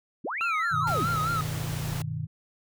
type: linear two-way sweep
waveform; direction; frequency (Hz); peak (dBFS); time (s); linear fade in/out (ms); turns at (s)
sine; up then down; 129.1 to 2782 to 129.1; -29; 0.24-1.06; 10; 0.42
type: tone with vibrato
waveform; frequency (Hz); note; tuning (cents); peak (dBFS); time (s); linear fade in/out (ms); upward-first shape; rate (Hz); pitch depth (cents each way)
triangle; 1318.5; E6; 0; -24; 0.41-1.41; 0; sine; 4.7; 95
type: chord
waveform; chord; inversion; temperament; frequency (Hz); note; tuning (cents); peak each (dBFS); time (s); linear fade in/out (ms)
sine; G augmented; none; equal; 98 / 123.47 / 155.56; G2 / B2 / D#3; 0 / 0 / 0; -36 / -34 / -32; 0.71-2.27; 20
type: noise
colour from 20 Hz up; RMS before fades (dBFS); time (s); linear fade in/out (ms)
pink; -37; 0.87-2.02; 2
effects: none